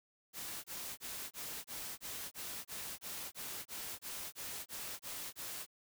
white noise bursts, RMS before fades -44 dBFS, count 16, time 0.33-5.665 s, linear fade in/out 50 ms, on 310 ms, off 25 ms, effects none

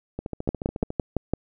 two click trains, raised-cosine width 2 ms, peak -9 / -17 dBFS, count 6 / 11, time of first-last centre 0.49-1.336 / 0.19-0.904 s, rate 5.91 / 14 Hz, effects none

